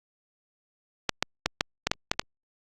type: clicks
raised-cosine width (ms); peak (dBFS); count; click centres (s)
0.2; -5; 8; 1.093 / 1.226 / 1.46 / 1.609 / 1.87 / 1.915 / 2.115 / 2.195
effects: Opus 48 kbps